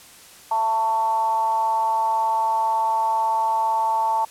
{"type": "tone with frequency modulation", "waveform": "sine", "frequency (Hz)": 891, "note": "A5", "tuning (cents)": 22, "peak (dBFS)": -18, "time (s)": [0.51, 4.25], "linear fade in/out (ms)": 5, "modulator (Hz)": 225, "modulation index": 0.46, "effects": ["white hiss -46 dBFS RMS until 4.3 s", "low-pass 12000 Hz 12 dB/octave"]}